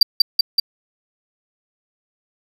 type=tone with echo; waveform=triangle; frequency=4699 Hz; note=D8; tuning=in tune; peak=-4 dBFS; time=0.01-0.03 s; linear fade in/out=5 ms; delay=190 ms; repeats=3; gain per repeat=-2 dB; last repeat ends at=0.6 s; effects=none